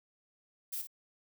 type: noise with echo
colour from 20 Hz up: violet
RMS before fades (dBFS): -38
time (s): 0.72-0.82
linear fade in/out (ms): 10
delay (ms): 52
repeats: 1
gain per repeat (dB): -8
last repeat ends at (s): 0.872
effects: none